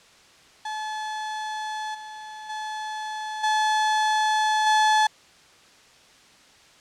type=tone with level steps; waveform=35% pulse; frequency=861 Hz; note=A5; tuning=38 cents flat; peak=-27 / -35 / -28 / -18 / -15 dBFS; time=0.65-5.07 s; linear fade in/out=5 ms; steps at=1.94 / 2.49 / 3.43 / 4.66 s; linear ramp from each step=10 ms; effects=white hiss -53 dBFS RMS until 6.8 s + low-pass 6000 Hz 12 dB/octave